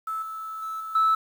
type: tone with level steps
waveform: sine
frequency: 1309 Hz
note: E6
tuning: 13 cents flat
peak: -27 / -32 / -29 / -32 / -16 dBFS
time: 0.07-1.15 s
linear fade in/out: 5 ms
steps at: 0.22 / 0.62 / 0.8 / 0.95 s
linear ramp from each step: 5 ms
effects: tanh soft clip ceiling -15 dBFS + 8-bit